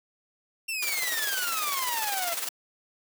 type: exponential sweep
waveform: sawtooth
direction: down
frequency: 2746 to 664 Hz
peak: -26 dBFS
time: 0.68-2.34 s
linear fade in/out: 10 ms
type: noise with tremolo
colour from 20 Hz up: white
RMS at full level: -30 dBFS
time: 0.82-2.49 s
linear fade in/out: 5 ms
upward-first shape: square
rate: 20 Hz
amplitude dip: 50%
effects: high-pass 400 Hz 12 dB/octave